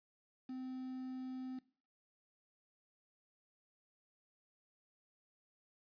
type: tone with quantisation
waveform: triangle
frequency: 257.9 Hz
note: C4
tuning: 25 cents flat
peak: -40 dBFS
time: 0.49-1.59 s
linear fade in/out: 5 ms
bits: 10
effects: noise-tail reverb RT60 0.4 s tail -19 dB re dry + resampled to 11025 Hz

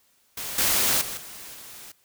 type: noise with level steps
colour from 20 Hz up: white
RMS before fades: -33 / -22 / -33 / -41 / -43 dBFS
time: 0.37-1.92 s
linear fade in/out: 5 ms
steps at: 0.58 / 1.01 / 1.17 / 1.54 s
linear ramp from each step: 5 ms
effects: white hiss -64 dBFS RMS until 2.04 s

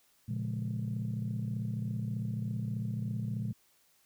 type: chord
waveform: sine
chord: Bb minor seventh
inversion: none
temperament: just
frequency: 116.54 / 139.85 / 174.81 / 209.8 Hz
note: Bb2 / Db3 / F3 / Ab3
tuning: 0 / +16 / +2 / +18 cents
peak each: -34 / -39 / -40 / -38 dBFS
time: 0.28-3.53 s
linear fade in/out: 10 ms
effects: tanh soft clip ceiling -25 dBFS + white hiss -68 dBFS RMS until 4.05 s

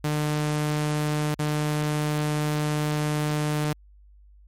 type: tone with dropouts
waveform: sawtooth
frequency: 150.4 Hz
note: D3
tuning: 42 cents sharp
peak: -19 dBFS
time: 0.04-3.73 s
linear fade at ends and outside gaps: 5 ms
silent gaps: 1.345-1.391 s
effects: added 50 Hz sine -49 dBFS peak until 4.47 s + MP3 64 kbps

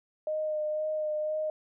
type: tone with vibrato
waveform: sine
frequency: 614 Hz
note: D#5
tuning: 23 cents flat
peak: -28 dBFS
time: 0.27-1.5 s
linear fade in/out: 2 ms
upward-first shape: sine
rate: 2 Hz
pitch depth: 17 cents each way
effects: none

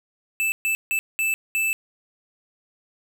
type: tone bursts at uneven times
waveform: square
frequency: 2637 Hz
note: E7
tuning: in tune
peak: -21 dBFS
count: 5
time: 0.4-0.52 / 0.65-0.75 / 0.91-0.99 / 1.19-1.34 / 1.55-1.73 s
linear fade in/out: 0 ms
effects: none

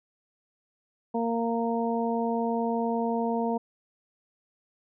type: harmonic tone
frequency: 231.3 Hz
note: A#3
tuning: 13 cents flat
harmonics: 1 / 2 / 3 / 4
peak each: -28 / -30 / -32 / -33 dBFS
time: 1.14-3.58 s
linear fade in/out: 10 ms
effects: none

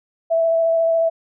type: tone with vibrato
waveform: sine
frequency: 659.3 Hz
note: E5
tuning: in tune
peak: -14 dBFS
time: 0.3-1.1 s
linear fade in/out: 20 ms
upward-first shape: square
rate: 14 Hz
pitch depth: 9 cents each way
effects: none

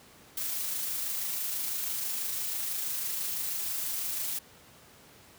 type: noise with amplitude modulation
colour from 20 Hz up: blue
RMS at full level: -32 dBFS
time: 0.37-4.39 s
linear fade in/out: 5 ms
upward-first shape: sine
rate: 26.1 Hz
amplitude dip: 25%
effects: pink hiss -55 dBFS RMS until 5.38 s + high-pass 80 Hz 12 dB/octave

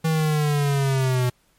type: linear sweep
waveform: square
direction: down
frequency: 161.5 to 123.4 Hz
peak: -19 dBFS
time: 0.04-1.3 s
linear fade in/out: 10 ms
effects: pink hiss -63 dBFS RMS until 1.58 s + MP3 64 kbps

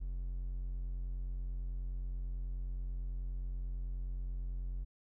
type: tone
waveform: triangle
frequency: 44.65 Hz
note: F1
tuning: 39 cents sharp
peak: -34 dBFS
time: 0-4.85 s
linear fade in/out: 20 ms
effects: none

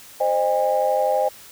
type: tone cluster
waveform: sine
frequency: 522 / 614 / 809 Hz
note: C5 / D#5 / G#5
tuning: -4 / -23 / -46 cents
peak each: -21 dBFS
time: 0.2-1.29 s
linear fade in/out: 10 ms
effects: tanh soft clip ceiling -8 dBFS + white hiss -44 dBFS RMS until 1.51 s

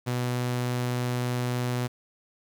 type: tone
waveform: sawtooth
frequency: 123.47 Hz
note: B2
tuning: in tune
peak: -22 dBFS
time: 0.06-1.88 s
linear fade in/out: 20 ms
effects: 9-bit

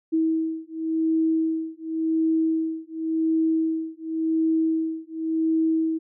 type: beating tone pair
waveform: sine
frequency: 321.4 / 322.31 Hz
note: E4 / E4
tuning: -44 / -39 cents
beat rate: 0.91 Hz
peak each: -24 dBFS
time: 0.12-5.99 s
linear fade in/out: 20 ms
effects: none

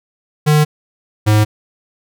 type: tone pair in turn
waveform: square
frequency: 151.1 / 106.57 Hz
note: D3 / G#2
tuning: +50 / +45 cents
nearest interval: tritone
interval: 605 cents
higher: first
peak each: -9 dBFS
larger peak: neither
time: 0.46-0.65 / 1.26-1.45 s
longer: neither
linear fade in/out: 20 ms
effects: none

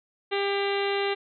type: harmonic tone with a mistuned harmonic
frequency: 398.9 Hz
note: G4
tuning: 30 cents sharp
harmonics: 1 / 2 / 3 / 4 / 5 / 6 / 7 / 8 / 9 / 10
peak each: -26 / -32 / -37 / -38 / -35 / -37 / -36 / -41 / -40 / -40 dBFS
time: 0.31-1.15 s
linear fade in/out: 20 ms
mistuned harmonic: 6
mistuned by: -42 cents
effects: none

